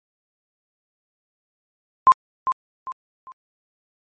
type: tone with echo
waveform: sine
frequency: 1046.5 Hz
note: C6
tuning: in tune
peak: -7 dBFS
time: 2.07-2.12 s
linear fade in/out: 0 ms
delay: 400 ms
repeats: 3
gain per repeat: -10 dB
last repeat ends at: 3.32 s
effects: MP3 32 kbps